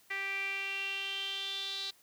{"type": "tone with band-pass filter sweep", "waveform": "sawtooth", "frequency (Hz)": 392, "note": "G4", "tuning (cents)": 0, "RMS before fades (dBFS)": -37, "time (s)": [0.1, 1.91], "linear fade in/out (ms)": 10, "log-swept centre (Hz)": [2100, 4000], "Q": 7.4, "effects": ["white hiss -64 dBFS RMS until 2.02 s"]}